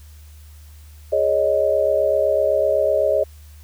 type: chord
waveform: sine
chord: Ab suspended fourth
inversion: none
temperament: equal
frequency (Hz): 415.3 / 554.4 / 622.3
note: Ab4 / Db5 / Eb5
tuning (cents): 0 / 0 / 0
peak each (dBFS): -23 / -19 / -18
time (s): 1.12-3.24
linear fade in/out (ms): 10
effects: added 75 Hz sine -40 dBFS peak until 3.63 s + white hiss -53 dBFS RMS until 3.63 s